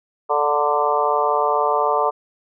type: harmonic tone with a mistuned harmonic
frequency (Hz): 146.83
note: D3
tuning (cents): 0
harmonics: 3 / 4 / 5 / 6 / 7 / 8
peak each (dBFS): -23 / -23 / -23 / -23 / -23 / -23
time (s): 0.29-2.11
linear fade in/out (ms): 20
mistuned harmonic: 6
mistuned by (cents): +31
effects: none